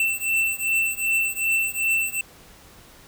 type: beating tone pair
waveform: square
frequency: 2677 / 2679.6 Hz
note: E7 / E7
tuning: +26 / +28 cents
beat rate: 2.6 Hz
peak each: -24 / -25 dBFS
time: 0-2.21 s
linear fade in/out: 2 ms
effects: pink hiss -49 dBFS RMS until 3.07 s